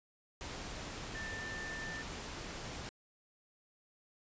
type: tone in noise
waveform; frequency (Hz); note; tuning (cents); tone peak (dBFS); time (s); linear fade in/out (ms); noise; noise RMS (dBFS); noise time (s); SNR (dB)
sine; 1782; A6; +22; -42; 1.15-2.02; 0; pink; -44; 0.41-2.89; -1
effects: resampled to 16000 Hz